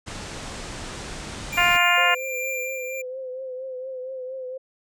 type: low-pass noise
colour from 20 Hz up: pink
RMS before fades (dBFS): -35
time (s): 0.06-1.78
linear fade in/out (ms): 20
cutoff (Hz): 9100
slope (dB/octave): 48
type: tone with tremolo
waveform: square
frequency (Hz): 2378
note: D7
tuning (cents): +21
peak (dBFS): -27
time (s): 1.52-3.02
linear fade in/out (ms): 10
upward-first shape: sine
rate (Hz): 1.3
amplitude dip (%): 50
type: harmonic tone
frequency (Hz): 351.3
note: F4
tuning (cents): +10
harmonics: 2 / 3 / 4 / 5 / 6 / 7 / 8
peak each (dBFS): -24 / -24 / -24 / -24 / -24 / -24 / -24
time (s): 1.57-2.15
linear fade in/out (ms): 10
type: tone with vibrato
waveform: sine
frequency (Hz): 517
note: C5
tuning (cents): -21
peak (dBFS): -30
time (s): 1.97-4.58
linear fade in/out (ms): 10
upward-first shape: triangle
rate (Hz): 4.3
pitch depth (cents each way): 52
effects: none